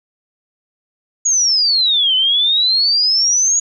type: exponential two-way sweep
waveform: sine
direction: down then up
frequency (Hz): 6770 to 3009 to 6770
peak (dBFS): -11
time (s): 1.25-3.6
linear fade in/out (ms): 10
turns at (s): 2.15
effects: none